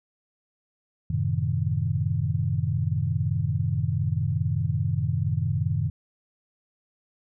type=chord; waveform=sine; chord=F# diminished seventh; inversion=none; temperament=equal; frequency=92.5 / 110 / 130.81 / 155.56 Hz; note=F#2 / A2 / C3 / Eb3; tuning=0 / 0 / 0 / 0 cents; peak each=-28 dBFS; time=1.1-5.9 s; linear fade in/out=5 ms; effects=none